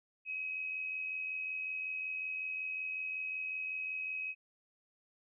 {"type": "tone with amplitude modulation", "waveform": "sine", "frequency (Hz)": 2543, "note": "D#7", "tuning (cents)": 37, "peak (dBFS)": -34, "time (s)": [0.25, 4.35], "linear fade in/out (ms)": 50, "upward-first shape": "sine", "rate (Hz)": 85.4, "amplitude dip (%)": 45, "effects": []}